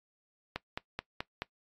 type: click train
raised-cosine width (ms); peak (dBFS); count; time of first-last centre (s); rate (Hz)
0.3; -18; 5; 0.56-1.42; 4.65
effects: noise-tail reverb RT60 0.1 s tail -20 dB re dry + AAC 32 kbps